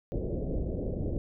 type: low-pass noise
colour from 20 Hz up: pink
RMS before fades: -32 dBFS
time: 0.12-1.18 s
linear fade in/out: 0 ms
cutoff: 580 Hz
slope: 48 dB/octave
effects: none